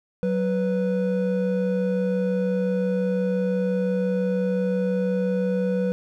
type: tone pair together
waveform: triangle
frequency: 186.56 / 493.9 Hz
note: F#3 / B4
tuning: +15 / 0 cents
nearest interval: octave + perfect fourth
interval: 1685 cents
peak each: -21 / -22 dBFS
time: 0.23-5.92 s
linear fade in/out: 0 ms
effects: none